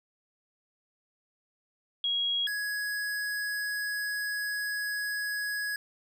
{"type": "tone pair in turn", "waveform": ["sine", "square"], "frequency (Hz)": [3300, 1671.1], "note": ["G#7", "G#6"], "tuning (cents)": [-12, 10], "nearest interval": "octave", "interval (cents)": 1178, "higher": "first", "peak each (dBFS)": [-26, -31], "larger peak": "first", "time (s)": [[2.04, 2.47], [2.47, 5.76]], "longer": "second", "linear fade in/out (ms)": 2, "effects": []}